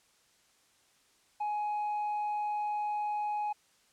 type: tone with tanh clipping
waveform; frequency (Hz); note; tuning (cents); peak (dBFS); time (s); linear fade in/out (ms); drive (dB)
sine; 837; G#5; +13; -31; 1.4-3.53; 10; 2
effects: white hiss -67 dBFS RMS until 3.92 s + low-pass 9000 Hz 12 dB/octave